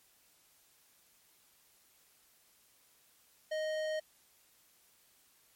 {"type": "tone with tanh clipping", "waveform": "sine", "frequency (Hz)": 622.3, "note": "D#5", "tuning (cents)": 0, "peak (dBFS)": -35, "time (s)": [3.51, 4], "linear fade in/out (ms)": 10, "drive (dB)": 17, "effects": ["white hiss -67 dBFS RMS until 5.55 s", "MP3 64 kbps"]}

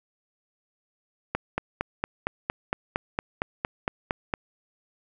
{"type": "click train", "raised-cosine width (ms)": 0.5, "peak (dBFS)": -10, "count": 14, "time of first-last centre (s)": [1.35, 4.339], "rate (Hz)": 4.35, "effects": []}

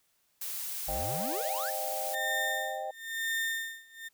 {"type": "noise", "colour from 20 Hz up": "blue", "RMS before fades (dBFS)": -37, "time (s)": [0.41, 2.15], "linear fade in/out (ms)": 5}
{"type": "exponential sweep", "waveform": "square", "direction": "up", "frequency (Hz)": [42.43, 1864.7], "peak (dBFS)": -37, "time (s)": [0.87, 1.71], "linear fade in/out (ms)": 20}
{"type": "chord", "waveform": "sine", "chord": "C minor", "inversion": "none", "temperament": "equal with one note detuned", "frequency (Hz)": [528.1, 622.3, 784], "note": ["C5", "Eb5", "G5"], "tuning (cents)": [16, 0, 0], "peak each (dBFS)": [-41, -38, -36], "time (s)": [0.88, 2.91], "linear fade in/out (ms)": 5}
{"type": "tone with tremolo", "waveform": "35% pulse", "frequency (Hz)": 1815, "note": "A#6", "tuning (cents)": -47, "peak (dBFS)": -27, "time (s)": [2.13, 4.09], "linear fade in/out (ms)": 20, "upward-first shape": "sine", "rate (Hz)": 1, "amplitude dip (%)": 95}
{"effects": ["white hiss -72 dBFS RMS until 4.13 s"]}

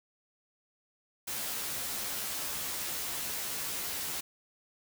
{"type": "noise with comb filter", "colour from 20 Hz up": "white", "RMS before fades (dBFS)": -36, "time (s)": [1.27, 4.21], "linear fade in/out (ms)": 10, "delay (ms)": 14, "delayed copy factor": 1, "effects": []}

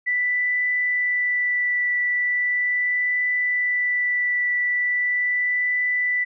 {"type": "tone with vibrato", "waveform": "sine", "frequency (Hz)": 1975.5, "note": "B6", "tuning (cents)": 0, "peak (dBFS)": -19, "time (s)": [0.06, 6.25], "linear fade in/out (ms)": 20, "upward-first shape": "triangle", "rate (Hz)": 0.39, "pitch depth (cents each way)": 10, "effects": []}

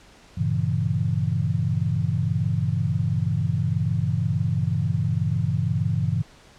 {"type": "chord", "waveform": "sine", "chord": "G diminished seventh", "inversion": "none", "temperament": "equal", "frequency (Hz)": [98, 116.54, 138.59, 164.81], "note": ["G2", "Bb2", "Db3", "Fb3"], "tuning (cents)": [0, 0, 0, 0], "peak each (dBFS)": -26, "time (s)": [0.37, 6.23], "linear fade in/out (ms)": 10, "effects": ["pink hiss -51 dBFS RMS until 6.58 s", "low-pass 7000 Hz 12 dB/octave"]}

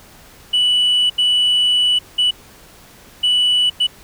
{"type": "tone bursts at uneven times", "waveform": "sine", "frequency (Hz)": 2960, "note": "F#7", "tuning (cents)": 0, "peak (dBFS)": -10, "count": 5, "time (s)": [[0.53, 1.1], [1.18, 1.99], [2.18, 2.31], [3.23, 3.7], [3.8, 3.87]], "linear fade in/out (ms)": 10, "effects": ["tanh soft clip ceiling -10 dBFS", "pink hiss -44 dBFS RMS until 4.03 s"]}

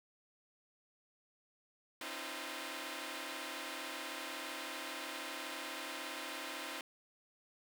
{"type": "tone cluster", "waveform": "5% pulse", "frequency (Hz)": [268.9, 310.8, 343.5, 506], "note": ["C4", "D#4", "F4", "B4"], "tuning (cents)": [47, -2, -29, 42], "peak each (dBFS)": [-36, -35, -36, -37], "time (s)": [2.01, 6.81], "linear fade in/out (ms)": 2, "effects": []}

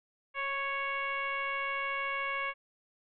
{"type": "tone with frequency modulation", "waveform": "sine", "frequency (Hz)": 1661.2, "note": "G#6", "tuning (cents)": 0, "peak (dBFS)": -31, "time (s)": [0.34, 2.54], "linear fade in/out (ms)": 50, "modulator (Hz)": 556, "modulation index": 1.7, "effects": []}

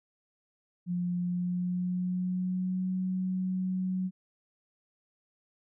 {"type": "tone with pitch glide", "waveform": "sine", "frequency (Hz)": [177, 185.59], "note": ["F3", "F#3"], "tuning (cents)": [23, 6], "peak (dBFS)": -28, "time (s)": [0.86, 4.11], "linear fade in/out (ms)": 50, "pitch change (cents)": 83, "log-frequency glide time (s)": [1.2, 2.9], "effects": []}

